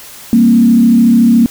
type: tone with frequency modulation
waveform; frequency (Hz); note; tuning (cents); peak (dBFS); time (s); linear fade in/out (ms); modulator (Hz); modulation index
sine; 233.1; A#3; 0; -4; 0.33-1.46; 0; 33.8; 0.74
effects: white hiss -33 dBFS RMS until 1.5 s